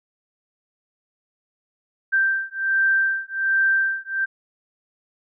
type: beating tone pair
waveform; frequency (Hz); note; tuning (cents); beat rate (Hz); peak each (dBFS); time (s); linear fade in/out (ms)
sine; 1568 / 1569.3; G6 / G6; 0 / +1; 1.3; -21; 2.12-4.26; 20
effects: none